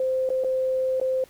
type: tone with dropouts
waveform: sine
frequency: 520 Hz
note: C5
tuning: 11 cents flat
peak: -21 dBFS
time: 0-1.24 s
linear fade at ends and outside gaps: 2 ms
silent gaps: 0.291-0.302 / 0.438-0.445 / 1-1.013 s
effects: pink hiss -54 dBFS RMS until 1.29 s